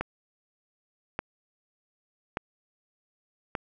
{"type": "click train", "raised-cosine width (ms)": 0.5, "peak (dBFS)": -14, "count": 4, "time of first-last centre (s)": [0.01, 3.552], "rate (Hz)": 0.847, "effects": []}